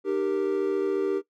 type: chord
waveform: triangle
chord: Eb major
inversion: none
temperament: equal with one note detuned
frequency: 303.7 / 392 / 466.2 Hz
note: Eb4 / G4 / Bb4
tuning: -42 / 0 / 0 cents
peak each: -29 / -23 / -28 dBFS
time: 0.04-1.22 s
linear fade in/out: 50 ms
effects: noise-tail reverb RT60 0.1 s tail -17 dB re dry